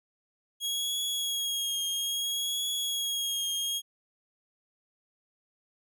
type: tone with vibrato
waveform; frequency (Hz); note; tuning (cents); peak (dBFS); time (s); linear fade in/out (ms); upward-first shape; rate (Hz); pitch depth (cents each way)
sawtooth; 3298; G#7; -13; -26; 0.6-3.82; 50; triangle; 0.6; 36
effects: none